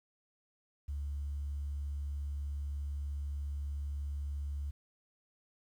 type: tone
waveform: sine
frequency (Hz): 71.6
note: D2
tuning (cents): -43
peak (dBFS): -34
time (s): 0.88-4.71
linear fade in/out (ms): 10
effects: tanh soft clip ceiling -31 dBFS + 11-bit